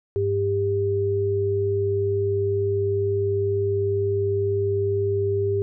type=tone pair together; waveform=sine; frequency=100 / 397.9 Hz; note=G2 / G4; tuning=+35 / +26 cents; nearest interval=2 octaves; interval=2391 cents; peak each=-25 / -21 dBFS; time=0.16-5.62 s; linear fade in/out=0 ms; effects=none